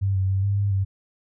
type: tone with pitch steps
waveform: sine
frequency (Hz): 97.9 / 95.1 / 96.4 / 100 / 100.7 / 96.9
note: G2 / F#2 / G2 / G2 / G2 / G2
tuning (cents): -2 / +48 / -28 / +35 / +47 / -20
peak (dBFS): -19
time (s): 0.01-0.85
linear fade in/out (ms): 20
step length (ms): 140
effects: none